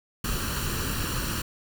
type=noise with comb filter; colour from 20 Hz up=pink; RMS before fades=-29 dBFS; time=0.24-1.42 s; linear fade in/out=5 ms; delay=0.7 ms; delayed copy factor=+0.65; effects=none